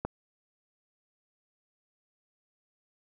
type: click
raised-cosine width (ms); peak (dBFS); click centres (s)
1; -17; 0.05
effects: none